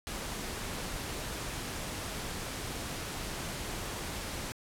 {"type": "noise", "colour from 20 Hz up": "pink", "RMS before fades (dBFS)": -38, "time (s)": [0.07, 4.52], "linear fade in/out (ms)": 0, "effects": ["low-pass 12000 Hz 12 dB/octave"]}